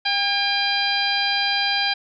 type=harmonic tone with a mistuned harmonic; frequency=800 Hz; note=G5; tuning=35 cents sharp; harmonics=1 / 2 / 3 / 4 / 5 / 6; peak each=-26 / -26 / -26 / -26 / -26 / -26 dBFS; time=0.05-1.94 s; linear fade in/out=10 ms; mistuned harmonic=2; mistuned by=+21 cents; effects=none